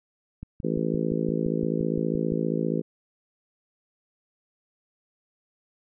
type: click train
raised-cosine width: 5 ms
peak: -24 dBFS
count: 12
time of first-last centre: 0.43-2.323 s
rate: 5.81 Hz
type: harmonic tone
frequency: 55 Hz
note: A1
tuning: in tune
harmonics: 3 / 4 / 5 / 6 / 7 / 8 / 9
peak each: -29 / -30 / -31 / -32 / -32 / -33 / -34 dBFS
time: 0.63-2.82 s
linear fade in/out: 20 ms
effects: none